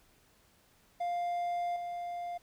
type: tone with level steps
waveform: triangle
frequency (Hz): 700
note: F5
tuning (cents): +4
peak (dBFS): -29 / -34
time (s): 1-2.38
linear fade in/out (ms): 10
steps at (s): 1.76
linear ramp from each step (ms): 2
effects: pink hiss -66 dBFS RMS until 2.42 s